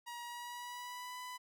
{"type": "tone with pitch glide", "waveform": "sawtooth", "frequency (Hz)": [954, 998], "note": ["A#5", "B5"], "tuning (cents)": [40, 18], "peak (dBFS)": -40, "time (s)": [0.06, 1.38], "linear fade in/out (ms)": 20, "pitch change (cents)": 78, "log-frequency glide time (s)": [0.24, 1.19], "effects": []}